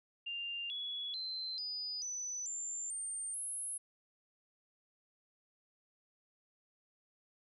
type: tone with pitch steps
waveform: sine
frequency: 2794 / 3381 / 4091 / 4950 / 5989 / 7247 / 8769 / 10610 Hz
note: F7 / G#7 / C8 / D#8 / F#8 / A#8 / C#9 / E9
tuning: 0 / +30 / -40 / -10 / +20 / -50 / -20 / +10 cents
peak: -38 dBFS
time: 0.26-3.78 s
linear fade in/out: 10 ms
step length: 440 ms
effects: none